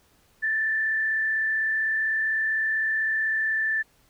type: tone with frequency modulation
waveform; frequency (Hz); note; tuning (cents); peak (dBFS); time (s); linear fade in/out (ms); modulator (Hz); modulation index
sine; 1764; A6; +4; -22; 0.42-3.83; 20; 35.8; 0.62
effects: pink hiss -62 dBFS RMS until 4.09 s